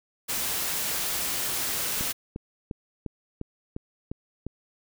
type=noise; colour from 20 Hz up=white; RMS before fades=-29 dBFS; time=0.28-2.13 s; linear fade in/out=20 ms
type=click train; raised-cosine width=3 ms; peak=-20 dBFS; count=8; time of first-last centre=2.01-4.466 s; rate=2.85 Hz
effects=none